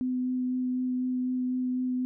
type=tone with vibrato; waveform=sine; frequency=253.1 Hz; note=B3; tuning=43 cents sharp; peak=-26 dBFS; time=0.01-2.05 s; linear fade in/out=0 ms; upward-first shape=sine; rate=4 Hz; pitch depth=9 cents each way; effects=none